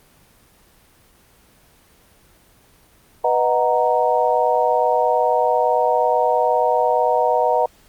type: chord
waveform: sine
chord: B major seventh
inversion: none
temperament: equal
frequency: 493.9 / 622.3 / 740 / 932.3 Hz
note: B4 / D#5 / F#5 / A#5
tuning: 0 / 0 / 0 / 0 cents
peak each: -20 dBFS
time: 3.24-7.66 s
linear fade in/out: 5 ms
effects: pink hiss -53 dBFS RMS until 7.88 s + Opus 24 kbps